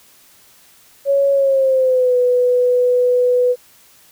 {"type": "tone with pitch glide", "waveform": "sine", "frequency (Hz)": [556, 495.3], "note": ["C#5", "B4"], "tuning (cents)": [5, 5], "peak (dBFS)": -11, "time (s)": [1.05, 3.56], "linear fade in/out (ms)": 50, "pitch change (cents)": -200, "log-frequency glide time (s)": [1.32, 2.17], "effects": ["white hiss -49 dBFS RMS until 4.11 s"]}